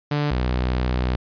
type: tone pair in turn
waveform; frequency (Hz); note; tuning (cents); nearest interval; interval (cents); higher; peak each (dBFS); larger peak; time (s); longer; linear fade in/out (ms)
sawtooth; 146.83 / 62.42; D3 / B1; 0 / +19; octave + minor third; 1481; first; -16; neither; 0.11-0.31 / 0.31-1.16; second; 5
effects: resampled to 11025 Hz